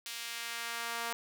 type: tone with high-pass filter sweep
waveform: sawtooth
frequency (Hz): 233.1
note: A#3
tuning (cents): 0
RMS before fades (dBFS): -39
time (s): 0.06-1.13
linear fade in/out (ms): 0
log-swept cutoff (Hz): 3100 to 890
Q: 0.95
effects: none